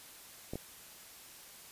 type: clicks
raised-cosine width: 2 ms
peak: -25 dBFS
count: 2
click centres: 0.535 / 0.556 s
effects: white hiss -53 dBFS RMS until 1.71 s + resampled to 32000 Hz